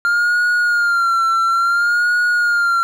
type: tone with vibrato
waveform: triangle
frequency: 1396.9 Hz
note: F6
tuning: in tune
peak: -11 dBFS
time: 0.05-2.83 s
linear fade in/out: 0 ms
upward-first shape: sine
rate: 0.58 Hz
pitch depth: 62 cents each way
effects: none